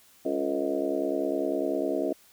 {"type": "harmonic tone with a mistuned harmonic", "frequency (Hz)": 70, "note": "C#2", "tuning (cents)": 18, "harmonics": [3, 4, 5, 6, 7, 8, 9, 10], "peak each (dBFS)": [-42, -31, -31, -34, -35, -39, -31, -43], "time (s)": [0.25, 2.13], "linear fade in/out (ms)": 5, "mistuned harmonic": 6, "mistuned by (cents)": 57, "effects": ["white hiss -58 dBFS RMS until 2.32 s"]}